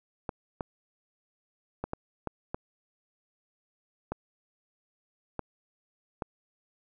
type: clicks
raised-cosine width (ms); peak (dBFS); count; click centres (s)
1; -18; 9; 0.292 / 0.608 / 1.84 / 1.934 / 2.273 / 2.545 / 4.12 / 5.393 / 6.222
effects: none